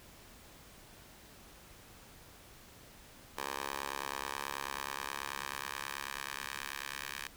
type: tone with high-pass filter sweep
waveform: 10% pulse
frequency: 69.3 Hz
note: C#2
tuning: in tune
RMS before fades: -41 dBFS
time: 3.37-7.28 s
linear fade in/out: 10 ms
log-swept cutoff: 740 to 1700 Hz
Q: 1.2
effects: pink hiss -56 dBFS RMS until 7.36 s